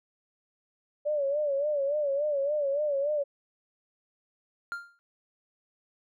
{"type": "tone with vibrato", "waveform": "sine", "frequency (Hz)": 576, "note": "D5", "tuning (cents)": -34, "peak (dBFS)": -25, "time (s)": [1.05, 3.24], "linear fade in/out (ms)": 20, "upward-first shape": "sine", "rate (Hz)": 3.5, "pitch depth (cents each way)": 90}
{"type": "tone with exponential decay", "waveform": "triangle", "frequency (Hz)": 1396.9, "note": "F6", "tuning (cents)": 0, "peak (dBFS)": -27, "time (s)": [4.72, 4.99], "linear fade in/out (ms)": 0, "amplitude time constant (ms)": 57}
{"effects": []}